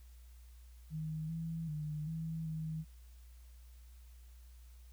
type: tone with pitch steps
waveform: sine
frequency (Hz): 156.8 / 163.8 / 151.9 / 161.7 / 158.3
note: D#3 / E3 / D#3 / E3 / D#3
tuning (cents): +14 / -11 / -41 / -33 / +30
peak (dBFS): -37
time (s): 0.9-2.85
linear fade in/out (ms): 50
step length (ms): 390
effects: added 60 Hz sine -53 dBFS peak until 4.92 s + white hiss -69 dBFS RMS until 4.92 s